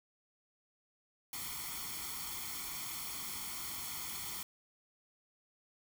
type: noise with comb filter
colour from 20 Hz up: white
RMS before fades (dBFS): -42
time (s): 1.33-4.43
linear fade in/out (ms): 2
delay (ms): 0.91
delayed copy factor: +0.75
effects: none